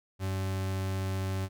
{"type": "tone", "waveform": "40% pulse", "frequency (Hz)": 95.5, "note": "G2", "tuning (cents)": -45, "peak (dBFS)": -29, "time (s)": [0.19, 1.49], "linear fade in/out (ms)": 50, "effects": []}